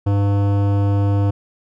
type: tone with hard clipping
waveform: sine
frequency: 100.4 Hz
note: G2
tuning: 42 cents sharp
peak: -16 dBFS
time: 0.06-1.31 s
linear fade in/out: 10 ms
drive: 16 dB
effects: none